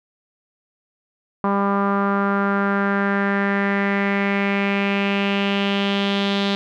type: tone with low-pass filter sweep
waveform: sawtooth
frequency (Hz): 199.2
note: G3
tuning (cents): +28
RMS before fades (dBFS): -20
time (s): 1.44-6.55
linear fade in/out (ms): 0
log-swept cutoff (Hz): 1100 to 3700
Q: 3.9
effects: none